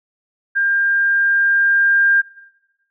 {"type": "tone with level ramp", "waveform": "sine", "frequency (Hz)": 1600, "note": "G6", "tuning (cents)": 35, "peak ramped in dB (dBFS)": [-14, -10], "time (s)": [0.55, 2.22], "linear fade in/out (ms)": 20, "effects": ["noise-tail reverb RT60 1.0 s tail -17 dB re dry"]}